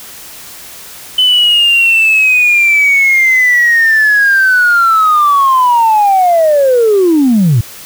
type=linear sweep; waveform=sine; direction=down; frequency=3032 to 103.83 Hz; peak=-4 dBFS; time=1.18-7.61 s; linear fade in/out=5 ms; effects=tanh soft clip ceiling -2 dBFS + white hiss -31 dBFS RMS until 7.85 s